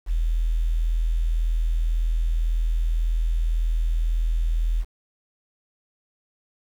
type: tone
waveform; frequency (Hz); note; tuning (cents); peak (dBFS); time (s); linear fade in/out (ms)
sine; 40.93; E1; -12; -19; 0.06-4.85; 50
effects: 8-bit